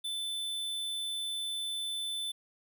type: tone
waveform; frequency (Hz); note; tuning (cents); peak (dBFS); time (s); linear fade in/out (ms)
square; 3520; A7; 0; -34; 0.04-2.32; 10
effects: none